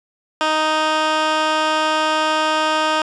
15% pulse tone with band-pass filter, 311.1 Hz, D#4, in tune, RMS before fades -18 dBFS, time 0.41-3.02 s, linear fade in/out 0 ms, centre 1900 Hz, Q 0.69, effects resampled to 22050 Hz + 8-bit

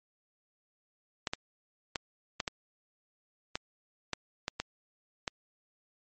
clicks, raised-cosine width 0.2 ms, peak -14 dBFS, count 10, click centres 1.272 / 1.335 / 1.958 / 2.402 / 2.478 / 3.555 / 4.133 / 4.481 / 4.6 / 5.278 s, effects MP3 32 kbps

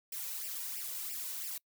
blue noise with flanger, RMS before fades -40 dBFS, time 0.12-1.58 s, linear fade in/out 5 ms, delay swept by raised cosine 0.38 to 2.08 ms, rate 3 Hz, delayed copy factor +0.8, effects noise-tail reverb RT60 0.1 s tail -25 dB re dry

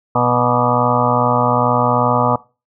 harmonic tone with a mistuned harmonic, 122.4 Hz, B2, 15 cents flat, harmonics 1 / 2 / 4 / 5 / 6 / 7 / 8 / 9 / 10, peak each -21 / -21 / -21 / -21 / -21 / -21 / -21 / -21 / -21 dBFS, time 0.15-2.36 s, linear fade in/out 5 ms, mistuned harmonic 9, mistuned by +64 cents, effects noise-tail reverb RT60 0.3 s tail -21 dB re dry

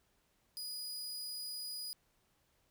sawtooth tone, 4932 Hz, D#8, 16 cents flat, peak -38 dBFS, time 0.57-1.93 s, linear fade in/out 0 ms, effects pink hiss -75 dBFS RMS until 2.7 s

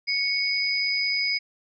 sine tone pair together, 2217 / 4973 Hz, C#7 / D#8, 0 / -2 cents, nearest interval octave + major second, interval 1398 cents, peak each -25 dBFS, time 0.07-1.39 s, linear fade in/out 20 ms, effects none

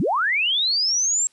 sine linear sweep, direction up, 130.3 to 7600 Hz, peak -18 dBFS, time 0-1.27 s, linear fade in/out 0 ms, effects white hiss -61 dBFS RMS until 1.32 s + resampled to 24000 Hz

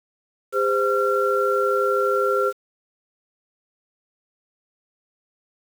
sine tone cluster, 403.7 / 516 / 1369 Hz, G#4 / C5 / F6, -49 / -24 / -35 cents, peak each -22 dBFS, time 0.52-2.53 s, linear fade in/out 50 ms, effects 7-bit

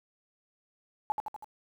sine tone with echo, 853 Hz, G#5, 46 cents sharp, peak -25 dBFS, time 1.1-1.12 s, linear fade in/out 0 ms, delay 81 ms, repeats 4, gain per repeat -4 dB, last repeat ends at 1.444 s, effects 10-bit

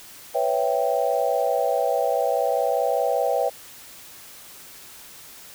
sine chord, C# half-diminished seventh, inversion third, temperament equal, 493.9 / 554.4 / 659.3 / 784 Hz, B4 / C#5 / E5 / G5, 0 / 0 / 0 / 0 cents, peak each -25 dBFS, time 0.34-3.5 s, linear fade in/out 20 ms, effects white hiss -44 dBFS RMS until 5.54 s

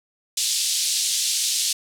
pink band-pass noise, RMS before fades -23 dBFS, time 0.37-1.73 s, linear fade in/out 5 ms, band 3600 to 10000 Hz, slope 24 dB/octave, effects none

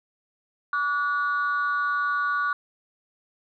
sine tone pair together, 1150.5 / 1455 Hz, D6 / F#6, -36 / -29 cents, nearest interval major third, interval 407 cents, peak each -24 dBFS, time 0.73-2.53 s, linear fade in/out 2 ms, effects tanh soft clip ceiling -17 dBFS

